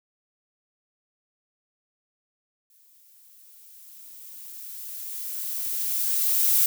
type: noise with exponential growth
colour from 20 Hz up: violet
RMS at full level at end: -19 dBFS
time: 2.7-6.66 s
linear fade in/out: 2 ms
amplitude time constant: 860 ms
effects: none